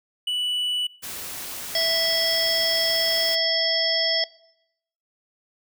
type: tone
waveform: triangle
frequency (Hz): 2960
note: F#7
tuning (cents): 0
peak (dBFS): -21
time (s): 0.27-0.87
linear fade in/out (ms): 5
type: noise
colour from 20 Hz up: white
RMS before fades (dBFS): -34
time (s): 1.02-3.36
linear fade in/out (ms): 20
type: harmonic tone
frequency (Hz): 659.3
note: E5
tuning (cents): 0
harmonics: 1 / 3 / 5 / 7 / 8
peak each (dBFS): -26 / -29 / -27 / -30 / -23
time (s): 1.75-4.24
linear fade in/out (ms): 2
effects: noise-tail reverb RT60 0.8 s tail -21 dB re dry